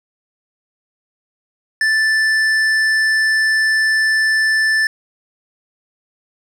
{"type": "tone with hard clipping", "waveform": "triangle", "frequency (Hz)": 1760, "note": "A6", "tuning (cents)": 0, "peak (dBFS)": -14, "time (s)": [1.81, 4.87], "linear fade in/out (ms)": 2, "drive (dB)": 12, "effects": []}